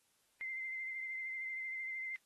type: tone with vibrato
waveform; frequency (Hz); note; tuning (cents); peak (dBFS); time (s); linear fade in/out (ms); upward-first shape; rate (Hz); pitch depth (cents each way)
sine; 2079; C7; -12; -39; 0.41-2.16; 0; triangle; 13; 29
effects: white hiss -75 dBFS RMS until 2.25 s + AAC 32 kbps